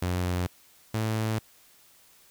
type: tone pair in turn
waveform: sawtooth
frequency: 89.7 / 110.04 Hz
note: F2 / A2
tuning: +47 / +1 cents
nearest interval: major third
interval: 354 cents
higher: second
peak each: -22 dBFS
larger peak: neither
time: 0.02-0.47 / 0.94-1.39 s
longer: neither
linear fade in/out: 5 ms
effects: white hiss -58 dBFS RMS until 2.3 s